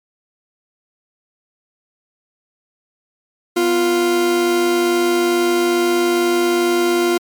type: tone pair together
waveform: 40% pulse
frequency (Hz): 246.9 / 349.2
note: B3 / F4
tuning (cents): 0 / 0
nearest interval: tritone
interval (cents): 600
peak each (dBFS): -23 / -13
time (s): 3.56-7.18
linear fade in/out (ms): 10
effects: MP3 96 kbps